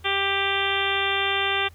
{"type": "harmonic tone", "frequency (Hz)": 393.8, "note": "G4", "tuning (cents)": 8, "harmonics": [1, 2, 3, 4, 5, 6, 7, 8, 9], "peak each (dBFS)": [-30, -30, -30, -30, -30, -30, -30, -30, -30], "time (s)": [0.04, 1.69], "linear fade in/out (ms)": 20, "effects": ["added 84 Hz sine -45 dBFS peak until 1.74 s", "pink hiss -57 dBFS RMS until 1.74 s"]}